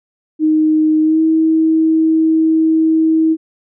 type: tone with pitch glide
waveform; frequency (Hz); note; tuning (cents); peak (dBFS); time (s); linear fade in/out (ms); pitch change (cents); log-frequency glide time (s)
sine; 311.1 to 319.8; D#4 to D#4; 0 to +48; -9; 0.39-3.37; 50; +48; 1.02-1.21
effects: none